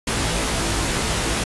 pink noise with comb filter, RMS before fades -22 dBFS, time 0.07-1.44 s, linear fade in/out 5 ms, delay 18 ms, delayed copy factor +0.8, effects resampled to 24000 Hz

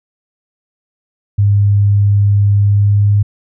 sine tone with pitch glide, 101.5 to 102.44 Hz, G#2 to G#2, -39 to -23 cents, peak -7 dBFS, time 1.38-3.23 s, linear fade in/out 10 ms, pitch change +16 cents, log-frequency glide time 2.61-3.1 s, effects none

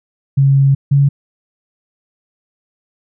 sine tone pair in turn, 137.4 / 140.29 Hz, C#3 / C#3, -15 / +21 cents, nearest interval unison, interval 36 cents, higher second, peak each -7 dBFS, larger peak neither, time 0.37-0.75 / 0.91-1.09 s, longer first, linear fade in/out 10 ms, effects none

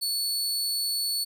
sawtooth tone, 4435 Hz, C#8, in tune, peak -23 dBFS, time 0.01-1.25 s, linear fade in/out 20 ms, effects none

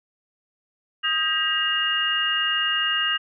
sine tone cluster, 1250 / 1599 / 1910 / 2838 Hz, D#6 / G6 / A#6 / F7, +8 / +34 / +42 / +27 cents, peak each -29 / -27 / -30 / -22 dBFS, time 1.03-3.18 s, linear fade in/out 20 ms, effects none

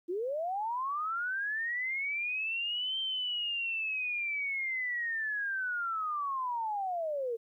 sine linear two-way sweep, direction up then down, 329.6 to 3140 to 443.9 Hz, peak -31 dBFS, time 0.08-7.37 s, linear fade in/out 20 ms, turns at 2.99 s, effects 12-bit

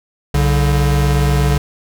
square tone pair together, 63.8 / 143.23 Hz, C2 / D3, -43 / -43 cents, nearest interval octave + major second, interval 1400 cents, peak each -15 dBFS, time 0.34-1.58 s, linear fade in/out 5 ms, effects none

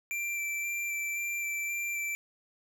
square tone with vibrato, 2349 Hz, D7, in tune, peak -32 dBFS, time 0.11-2.15 s, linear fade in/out 0 ms, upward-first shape square, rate 1.9 Hz, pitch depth 9 cents each way, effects none

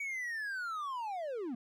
triangle linear sweep, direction down, 2274 to 220 Hz, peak -34 dBFS, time 0-1.55 s, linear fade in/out 5 ms, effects none

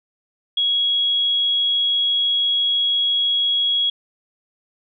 sine tone, 3322 Hz, G#7, in tune, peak -16 dBFS, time 0.57-3.9 s, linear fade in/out 5 ms, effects none

